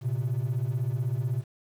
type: beating tone pair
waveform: triangle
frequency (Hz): 116.4 / 132.4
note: A#2 / C3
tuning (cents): -2 / +21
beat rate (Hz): 16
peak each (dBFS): -26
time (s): 0.01-1.44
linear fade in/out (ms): 50
effects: tanh soft clip ceiling -19 dBFS + 9-bit